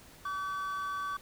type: tone pair together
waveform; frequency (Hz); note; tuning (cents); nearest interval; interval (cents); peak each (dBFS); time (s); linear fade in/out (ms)
triangle; 1146 / 1526.1; D6 / G6; -43 / -47; perfect fourth; 496; -32 / -39; 0.25-1.17; 5
effects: pink hiss -55 dBFS RMS until 1.21 s